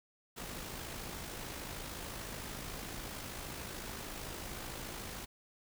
pink noise with amplitude modulation, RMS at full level -42 dBFS, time 0.36-5.26 s, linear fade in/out 20 ms, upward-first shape sine, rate 53.5 Hz, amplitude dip 40%, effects none

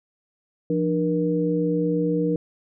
sine tone cluster, 172.1 / 300.5 / 475.1 Hz, F3 / D4 / A#4, -25 / +40 / +33 cents, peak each -24 dBFS, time 0.7-2.36 s, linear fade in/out 2 ms, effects none

